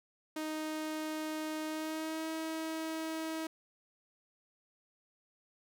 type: tone with pitch glide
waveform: sawtooth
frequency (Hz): 311.1 to 320.2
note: D#4 to D#4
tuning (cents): 0 to +50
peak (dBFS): -32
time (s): 0.36-3.47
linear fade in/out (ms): 5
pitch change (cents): +50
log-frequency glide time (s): 1.66-2.29
effects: none